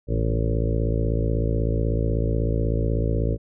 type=harmonic tone with a mistuned harmonic; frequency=56.2 Hz; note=A1; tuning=37 cents sharp; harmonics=1 / 2 / 3 / 4 / 5 / 6 / 7 / 8 / 9 / 10; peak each=-23 / -25 / -31 / -34 / -33 / -34 / -35 / -31 / -36 / -35 dBFS; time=0.07-3.38 s; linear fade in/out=50 ms; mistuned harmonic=3; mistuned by=-59 cents; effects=none